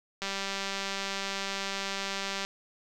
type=click train; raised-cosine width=0.2 ms; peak=-16 dBFS; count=438; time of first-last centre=0.22-2.45 s; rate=196 Hz; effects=none